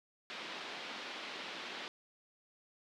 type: band-pass noise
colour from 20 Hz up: white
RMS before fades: -45 dBFS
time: 0.3-1.88 s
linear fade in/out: 0 ms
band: 200 to 3900 Hz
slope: 24 dB/octave
effects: none